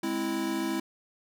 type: chord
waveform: square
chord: Ab augmented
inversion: none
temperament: equal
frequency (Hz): 207.7 / 261.6 / 329.6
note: Ab3 / C4 / E4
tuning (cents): 0 / 0 / 0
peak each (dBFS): -36 / -35 / -31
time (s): 0.03-0.8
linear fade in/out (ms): 5
effects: none